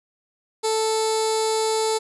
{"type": "tone with notch filter", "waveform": "15% pulse", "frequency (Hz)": 440, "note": "A4", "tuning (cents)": 0, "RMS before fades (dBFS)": -22, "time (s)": [0.63, 1.99], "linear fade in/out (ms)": 20, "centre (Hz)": 1600, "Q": 0.58, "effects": ["resampled to 24000 Hz", "9-bit"]}